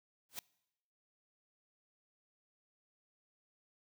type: noise with exponential growth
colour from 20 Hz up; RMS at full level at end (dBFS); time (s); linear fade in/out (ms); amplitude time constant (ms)
white; -38; 0.29-0.39; 1; 20
effects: noise-tail reverb RT60 0.9 s tail -24 dB re dry